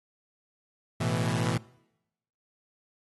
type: chord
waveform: sawtooth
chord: A suspended second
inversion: none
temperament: equal with one note detuned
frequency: 110 / 124.4 / 164.81 Hz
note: A2 / B2 / E3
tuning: 0 / +13 / 0 cents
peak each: -26 dBFS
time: 1-1.58 s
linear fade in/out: 10 ms
effects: noise-tail reverb RT60 0.9 s tail -24 dB re dry + AAC 32 kbps